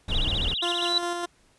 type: noise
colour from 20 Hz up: brown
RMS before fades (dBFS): -27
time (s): 0.08-0.54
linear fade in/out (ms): 5
type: tone with vibrato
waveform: sine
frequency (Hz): 3299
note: G#7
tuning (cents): -12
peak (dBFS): -26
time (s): 0.08-0.91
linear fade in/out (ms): 50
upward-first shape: sine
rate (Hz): 15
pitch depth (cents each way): 300
type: tone with tremolo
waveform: 15% pulse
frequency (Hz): 347.6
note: F4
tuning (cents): -8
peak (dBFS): -20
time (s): 0.62-1.26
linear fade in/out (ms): 10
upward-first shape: square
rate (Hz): 4.9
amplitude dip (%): 30
type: tone with exponential growth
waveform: sine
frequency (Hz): 3951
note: B7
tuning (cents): 0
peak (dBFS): -17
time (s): 0.67-0.98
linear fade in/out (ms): 2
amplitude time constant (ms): 67
effects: pink hiss -62 dBFS RMS until 1.58 s + resampled to 24000 Hz